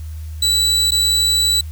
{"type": "tone with dropouts", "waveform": "35% pulse", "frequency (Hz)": 3951, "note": "B7", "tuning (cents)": 0, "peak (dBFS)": -11, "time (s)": [0.42, 1.61], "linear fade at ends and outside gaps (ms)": 5, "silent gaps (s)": [0.908, 0.918], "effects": ["added 78 Hz sine -26 dBFS peak until 1.71 s", "white hiss -48 dBFS RMS until 1.71 s"]}